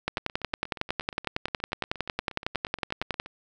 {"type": "two click trains", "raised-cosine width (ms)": 0.3, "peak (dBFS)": [-24, -10], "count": [27, 35], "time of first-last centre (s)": [[0.18, 3.261], [0.08, 3.199]], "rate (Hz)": [8.44, 10.9], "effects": []}